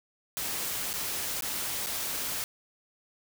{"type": "noise with dropouts", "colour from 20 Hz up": "white", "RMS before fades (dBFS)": -33, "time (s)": [0.37, 2.44], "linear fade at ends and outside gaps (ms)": 0, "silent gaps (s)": [[0.931, 0.938], [1.408, 1.423], [1.862, 1.869]], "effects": []}